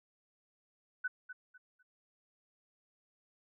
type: tone with echo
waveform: sine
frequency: 1497 Hz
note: F#6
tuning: 20 cents sharp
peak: -32 dBFS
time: 1.04-1.08 s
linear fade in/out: 10 ms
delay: 250 ms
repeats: 3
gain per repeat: -11 dB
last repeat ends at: 1.83 s
effects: none